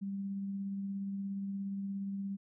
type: tone with tremolo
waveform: sine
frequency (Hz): 197.1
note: G3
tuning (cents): +10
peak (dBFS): -34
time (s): 0.01-2.37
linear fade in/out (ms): 20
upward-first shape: triangle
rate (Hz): 17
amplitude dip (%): 25
effects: none